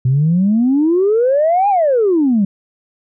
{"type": "exponential two-way sweep", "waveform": "sine", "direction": "up then down", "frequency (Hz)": [123.47, 833, 189.8], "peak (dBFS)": -9, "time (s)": [0.05, 2.45], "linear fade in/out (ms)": 5, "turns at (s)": 1.69, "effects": ["tanh soft clip ceiling -6 dBFS"]}